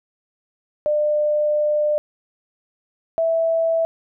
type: tone pair in turn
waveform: sine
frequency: 599 / 656.8 Hz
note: D5 / E5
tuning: +34 / -6 cents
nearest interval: major second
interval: 160 cents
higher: second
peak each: -16 dBFS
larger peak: neither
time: 0.86-1.98 / 3.18-3.85 s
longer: first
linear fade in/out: 0 ms
effects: none